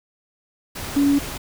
sine tone in noise, 282.6 Hz, C#4, 34 cents sharp, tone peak -14 dBFS, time 0.96-1.19 s, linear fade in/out 10 ms, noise pink, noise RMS -31 dBFS, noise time 0.75-1.38 s, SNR +14 dB, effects none

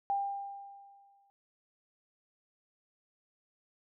sine tone with exponential decay, 797 Hz, G5, 28 cents sharp, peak -27 dBFS, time 0.1-1.3 s, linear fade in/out 0 ms, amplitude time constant 260 ms, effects none

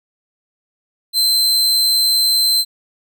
40% pulse tone, 4095 Hz, C8, 38 cents flat, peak -11 dBFS, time 1.13-2.65 s, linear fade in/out 50 ms, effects none

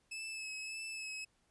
sawtooth tone with vibrato, 2600 Hz, E7, 24 cents flat, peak -38 dBFS, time 0.11-1.25 s, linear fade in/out 10 ms, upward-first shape sine, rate 1.7 Hz, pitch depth 26 cents each way, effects pink hiss -75 dBFS RMS until 1.5 s + resampled to 24000 Hz

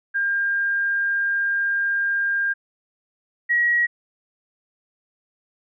sine tone pair in turn, 1604 / 1907.5 Hz, G6 / A#6, +39 / +39 cents, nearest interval minor third, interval 300 cents, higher second, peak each -19 / -16 dBFS, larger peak second, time 0.14-2.54 / 3.49-3.87 s, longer first, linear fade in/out 20 ms, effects none

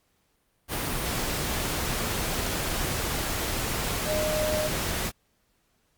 sine tone in noise, 614 Hz, D#5, 23 cents flat, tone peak -26 dBFS, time 4.05-4.71 s, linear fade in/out 50 ms, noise pink, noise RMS -29 dBFS, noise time 0.68-5.12 s, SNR 0 dB, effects pink hiss -70 dBFS RMS until 5.97 s + Opus 48 kbps

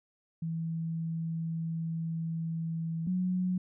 sine tone pair in turn, 163.8 / 182.58 Hz, E3 / F#3, -11 / -23 cents, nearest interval major second, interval 188 cents, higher second, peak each -31 / -27 dBFS, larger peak second, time 0.42-3.07 / 3.07-3.58 s, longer first, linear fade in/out 5 ms, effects none

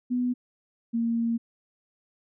sine tone pair in turn, 247.5 / 231.4 Hz, B3 / A#3, +4 / -13 cents, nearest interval minor second, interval 117 cents, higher first, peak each -23 dBFS, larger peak neither, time 0.1-0.34 / 0.93-1.38 s, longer second, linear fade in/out 20 ms, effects none

